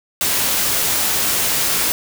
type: noise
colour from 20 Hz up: white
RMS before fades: -18 dBFS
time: 0.21-1.92 s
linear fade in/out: 0 ms
effects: none